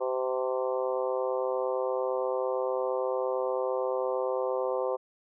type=harmonic tone with a mistuned harmonic; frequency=128.8 Hz; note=C3; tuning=27 cents flat; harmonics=3 / 4 / 5 / 6 / 7 / 8 / 9; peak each=-33 / -29 / -37 / -40 / -39 / -39 / -44 dBFS; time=0-4.97 s; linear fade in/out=20 ms; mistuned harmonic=8; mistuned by=+23 cents; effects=none